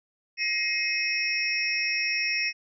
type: tone cluster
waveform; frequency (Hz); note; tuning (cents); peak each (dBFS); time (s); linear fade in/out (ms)
sine; 1889 / 2122 / 2541 / 5280 / 5560; A#6 / C7 / D#7 / E8 / F8; +22 / +24 / +36 / +2 / -9; -34 / -32 / -27 / -33 / -33; 0.37-2.53; 50
effects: none